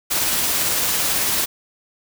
white noise with tremolo, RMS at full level -19 dBFS, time 0.1-1.46 s, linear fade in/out 20 ms, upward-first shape triangle, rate 18 Hz, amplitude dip 25%, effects none

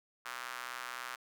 square tone with high-pass filter, 61.74 Hz, B1, in tune, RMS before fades -43 dBFS, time 0.25-1.16 s, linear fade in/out 10 ms, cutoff 1300 Hz, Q 2.1, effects none

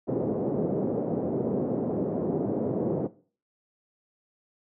white band-pass noise, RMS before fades -28 dBFS, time 0.07-3.08 s, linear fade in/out 20 ms, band 130 to 490 Hz, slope 24 dB/octave, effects noise-tail reverb RT60 0.4 s tail -17 dB re dry

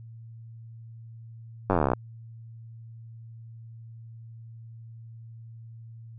slowing click train, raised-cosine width 1 ms, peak -9 dBFS, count 19, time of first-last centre 1.7-1.934 s, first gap 10 ms, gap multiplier 1.03, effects added 114 Hz sine -42 dBFS peak until 6.18 s

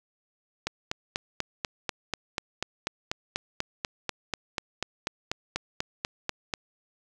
click train, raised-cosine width 0.2 ms, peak -11 dBFS, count 25, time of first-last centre 0.67-6.538 s, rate 4.09 Hz, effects none

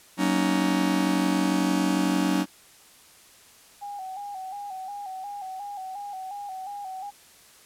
45% pulse chord, D# minor seventh, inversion first, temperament just, 186.68 / 233.3 / 280 / 311.1 Hz, F#3 / A#3 / C#4 / D#4, +16 / +2 / +18 / 0 cents, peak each -26 / -31 / -26 / -27 dBFS, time 0.17-2.46 s, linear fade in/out 50 ms
sine tone with vibrato, 784 Hz, G5, in tune, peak -33 dBFS, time 3.81-7.11 s, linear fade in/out 20 ms, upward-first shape square, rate 2.8 Hz, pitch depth 65 cents each way
effects white hiss -53 dBFS RMS until 7.65 s + low-pass 12000 Hz 12 dB/octave

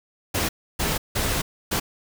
pink noise bursts at uneven times, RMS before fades -24 dBFS, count 4, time 0.34-0.49 / 0.79-0.98 / 1.15-1.42 / 1.71-1.8 s, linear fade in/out 10 ms, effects none

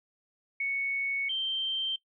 sine tone pair in turn, 2217 / 3135 Hz, C#7 / G7, 0 / -1 cents, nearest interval tritone, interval 599 cents, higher second, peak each -28 dBFS, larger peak neither, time 0.6-1.29 / 1.29-1.96 s, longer first, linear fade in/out 5 ms, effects noise-tail reverb RT60 0.1 s tail -18 dB re dry

